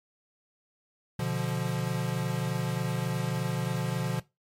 square chord, B diminished, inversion none, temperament equal, 123.47 / 146.83 / 174.61 Hz, B2 / D3 / F3, 0 / 0 / 0 cents, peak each -33 dBFS, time 1.19-4.2 s, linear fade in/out 5 ms, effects noise-tail reverb RT60 0.2 s tail -18 dB re dry + MP3 64 kbps

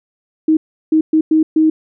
sine tone bursts at uneven times, 314.8 Hz, D#4, 20 cents sharp, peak -8 dBFS, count 5, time 0.48-0.57 / 0.92-1.01 / 1.13-1.21 / 1.31-1.43 / 1.56-1.7 s, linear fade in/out 5 ms, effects none

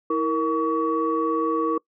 sine tone cluster, 323.7 / 466.3 / 1131 Hz, E4 / A#4 / C#6, -31 / +1 / +34 cents, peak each -24 dBFS, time 0.1-1.78 s, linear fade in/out 5 ms, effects noise-tail reverb RT60 0.1 s tail -24 dB re dry + tanh soft clip ceiling -11 dBFS

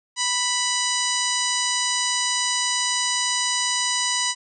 harmonic tone with a mistuned harmonic, 987.8 Hz, B5, in tune, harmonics 1 / 2 / 3 / 4 / 5 / 6 / 7 / 8, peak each -29 / -29 / -29 / -29 / -29 / -29 / -29 / -29 dBFS, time 0.16-4.35 s, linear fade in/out 50 ms, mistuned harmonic 8, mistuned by +79 cents, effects none

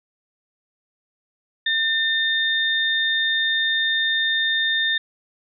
sine tone pair together, 1800 / 3640 Hz, A6 / A#7, +39 / -42 cents, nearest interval octave, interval 1219 cents, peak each -21 dBFS, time 1.66-4.98 s, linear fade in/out 5 ms, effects none

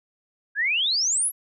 sine exponential sweep, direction up, 1585 to 11840 Hz, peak -20 dBFS, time 0.55-1.32 s, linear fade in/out 50 ms, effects none

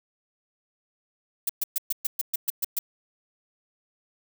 violet noise bursts, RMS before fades -25 dBFS, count 10, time 1.47-2.79 s, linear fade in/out 5 ms, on 24 ms, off 120 ms, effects none

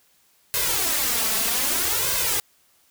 white noise with flanger, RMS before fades -23 dBFS, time 0.54-2.4 s, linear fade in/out 0 ms, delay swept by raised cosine 1.9 to 4.6 ms, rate 0.63 Hz, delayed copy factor +0.9, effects white hiss -61 dBFS RMS until 2.9 s

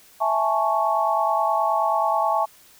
sine chord, A major seventh, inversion second, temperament equal, 659.3 / 830.6 / 880 / 1108.7 Hz, E5 / G#5 / A5 / C#6, 0 / 0 / 0 / 0 cents, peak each -24 dBFS, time 0.2-2.46 s, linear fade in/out 20 ms, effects white hiss -52 dBFS RMS until 2.79 s

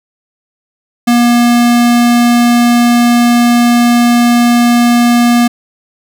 square tone, 239.1 Hz, A#3, 44 cents sharp, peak -6 dBFS, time 1.07-5.48 s, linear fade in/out 10 ms, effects none

